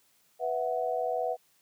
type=chord; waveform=sine; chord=B suspended fourth; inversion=none; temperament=equal; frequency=493.9 / 659.3 / 740 Hz; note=B4 / E5 / F#5; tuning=0 / 0 / 0 cents; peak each=-32 dBFS; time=0.39-1.37 s; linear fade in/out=50 ms; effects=white hiss -67 dBFS RMS until 1.61 s + high-pass 80 Hz 12 dB/octave